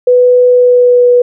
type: tone with pitch glide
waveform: sine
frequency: 495.7 to 489.4 Hz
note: B4 to B4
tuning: +6 to -16 cents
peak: -3 dBFS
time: 0.07-1.22 s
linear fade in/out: 5 ms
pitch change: -22 cents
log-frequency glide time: 0.48-1.1 s
effects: none